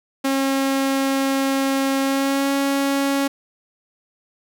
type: tone with pitch glide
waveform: sawtooth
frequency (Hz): 271.1 to 276.8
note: C#4 to C#4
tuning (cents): -38 to -2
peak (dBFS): -14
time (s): 0.24-3.28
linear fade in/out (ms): 10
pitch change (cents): +36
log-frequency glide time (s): 2.02-2.52
effects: 9-bit